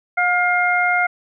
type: tone cluster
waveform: sine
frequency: 717 / 1418 / 2120 Hz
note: F5 / F6 / C7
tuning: +45 / +26 / +22 cents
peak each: -19 dBFS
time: 0.17-1.07 s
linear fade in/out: 10 ms
effects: none